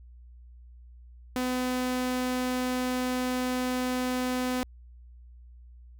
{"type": "tone", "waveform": "sawtooth", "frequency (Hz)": 252.5, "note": "B3", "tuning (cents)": 39, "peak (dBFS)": -23, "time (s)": [1.36, 4.63], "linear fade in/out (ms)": 0, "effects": ["added 60 Hz sine -47 dBFS peak until 5.99 s"]}